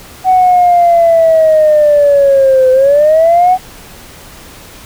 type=linear two-way sweep; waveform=sine; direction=down then up; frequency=751 to 512 to 751 Hz; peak=-3 dBFS; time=0.24-3.58 s; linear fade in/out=50 ms; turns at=2.71 s; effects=tanh soft clip ceiling 0 dBFS + pink hiss -34 dBFS RMS until 4.85 s